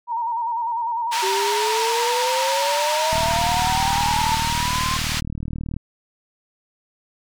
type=tone with vibrato; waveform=sine; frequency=932.3 Hz; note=A#5; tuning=in tune; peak=-21 dBFS; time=0.07-4.39 s; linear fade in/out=50 ms; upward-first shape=square; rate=10 Hz; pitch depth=45 cents each way
type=band-pass noise; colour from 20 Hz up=white; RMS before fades=-26 dBFS; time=1.11-5.21 s; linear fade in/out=20 ms; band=1000 to 4900 Hz; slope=12 dB/octave
type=exponential sweep; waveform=sine; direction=up; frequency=380 to 1066 Hz; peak=-23 dBFS; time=1.22-4.98 s; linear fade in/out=20 ms
type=click train; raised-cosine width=5 ms; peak=-16 dBFS; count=103; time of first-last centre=3.13-5.766 s; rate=38.7 Hz
effects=none